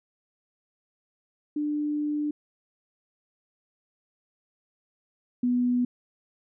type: tone pair in turn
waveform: sine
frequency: 297.1 / 246.1 Hz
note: D4 / B3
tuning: +20 / -6 cents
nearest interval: minor third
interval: 326 cents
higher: first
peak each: -25 / -21 dBFS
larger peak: second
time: 1.56-2.31 / 5.43-5.85 s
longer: first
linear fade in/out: 5 ms
effects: none